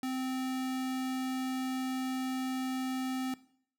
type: tone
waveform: square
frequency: 259.5 Hz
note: C4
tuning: 14 cents flat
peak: -33 dBFS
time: 0.03-3.34 s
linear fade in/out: 2 ms
effects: noise-tail reverb RT60 0.6 s tail -18 dB re dry